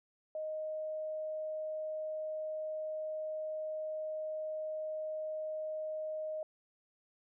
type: tone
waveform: sine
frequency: 622.3 Hz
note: D#5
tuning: in tune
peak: -36 dBFS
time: 0.35-6.43 s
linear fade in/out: 2 ms
effects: none